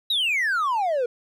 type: exponential sweep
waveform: triangle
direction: down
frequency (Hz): 3951 to 466.2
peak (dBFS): -18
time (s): 0.1-1.06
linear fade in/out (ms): 5
effects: tanh soft clip ceiling -14 dBFS